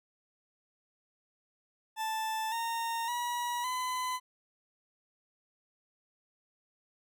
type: tone with pitch steps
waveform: 40% pulse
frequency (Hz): 880 / 921.6 / 965.2 / 1010.9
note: A5 / A#5 / B5 / B5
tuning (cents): 0 / -20 / -40 / +40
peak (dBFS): -31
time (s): 1.96-4.2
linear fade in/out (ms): 50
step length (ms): 560
effects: none